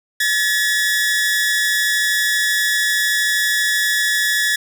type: tone pair together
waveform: sawtooth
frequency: 1712.8 / 1900 Hz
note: A6 / A#6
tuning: -47 / +33 cents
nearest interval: major second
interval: 180 cents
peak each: -13 / -18 dBFS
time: 0.2-4.56 s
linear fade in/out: 5 ms
effects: none